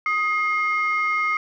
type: tone pair together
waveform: sine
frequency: 1251 / 2136 Hz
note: D#6 / C7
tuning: +9 / +35 cents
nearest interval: major sixth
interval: 926 cents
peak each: -21 dBFS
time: 0.06-1.37 s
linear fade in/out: 2 ms
effects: tanh soft clip ceiling -14 dBFS